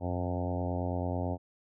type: harmonic tone with a mistuned harmonic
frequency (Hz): 89.2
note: F2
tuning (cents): +37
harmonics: 1 / 2 / 3 / 4 / 5 / 6 / 7 / 8 / 9 / 10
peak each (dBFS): -33 / -39 / -37 / -43 / -44 / -41 / -40 / -42 / -44 / -47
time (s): 0-1.38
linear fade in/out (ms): 50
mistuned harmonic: 1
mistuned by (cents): +19
effects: none